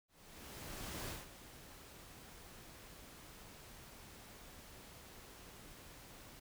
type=noise with ADSR envelope; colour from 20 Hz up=pink; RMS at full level=-44 dBFS; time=0.08-6.4 s; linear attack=1000 ms; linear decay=180 ms; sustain=-12 dB; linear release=11 ms; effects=none

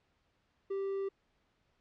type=tone; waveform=triangle; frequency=391.4 Hz; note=G4; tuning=3 cents flat; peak=-31 dBFS; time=0.7-1.09 s; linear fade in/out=10 ms; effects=pink hiss -75 dBFS RMS until 1.8 s + low-pass 4000 Hz 12 dB/octave

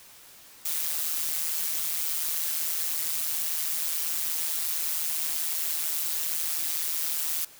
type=noise with amplitude modulation; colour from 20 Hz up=blue; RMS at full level=-26 dBFS; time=0.65-7.45 s; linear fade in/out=5 ms; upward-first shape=sine; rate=159 Hz; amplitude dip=70%; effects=white hiss -51 dBFS RMS until 7.59 s

